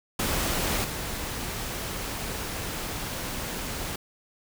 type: noise with level steps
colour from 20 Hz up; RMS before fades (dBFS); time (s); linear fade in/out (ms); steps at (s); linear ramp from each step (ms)
pink; -27 / -33; 0.19-3.96; 5; 0.84; 5
effects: none